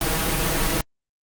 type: noise with comb filter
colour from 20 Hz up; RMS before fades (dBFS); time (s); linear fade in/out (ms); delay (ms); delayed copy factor
pink; -22; 0.01-0.81; 2; 6.2; +0.75
effects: Opus 32 kbps